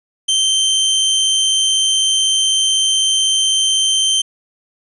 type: tone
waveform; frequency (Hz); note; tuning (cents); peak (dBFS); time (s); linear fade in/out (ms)
sawtooth; 3122; G7; -8; -9; 0.28-4.22; 10
effects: resampled to 24000 Hz + 8-bit